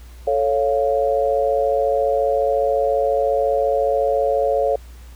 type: chord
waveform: sine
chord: A augmented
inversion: none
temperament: equal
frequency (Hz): 440 / 554.4 / 698.5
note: A4 / C#5 / E#5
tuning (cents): 0 / 0 / 0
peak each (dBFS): -21 / -18 / -22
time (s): 0.27-4.76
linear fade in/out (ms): 5
effects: added 60 Hz sine -37 dBFS peak until 5.15 s + pink hiss -50 dBFS RMS until 5.15 s